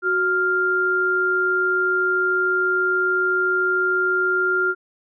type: tone pair together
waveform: sine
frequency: 370 / 1396.9 Hz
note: F#4 / F6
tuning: 0 / 0 cents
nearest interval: octave + major seventh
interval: 2300 cents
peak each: -23 / -18 dBFS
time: 0.02-4.75 s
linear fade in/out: 50 ms
effects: none